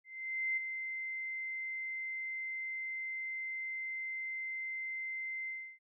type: tone with ADSR envelope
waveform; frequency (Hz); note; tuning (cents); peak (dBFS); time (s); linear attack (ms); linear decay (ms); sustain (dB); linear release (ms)
sine; 2077; C7; -13; -30; 0.04-5.79; 530; 13; -7; 310
effects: none